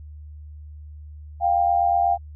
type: tone pair together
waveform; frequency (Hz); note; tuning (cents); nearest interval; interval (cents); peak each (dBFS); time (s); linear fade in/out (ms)
sine; 701 / 789.3; F5 / G5; +6 / +12; major second; 206; -19 / -20; 1.4-2.18; 50
effects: added 75 Hz sine -37 dBFS peak until 2.35 s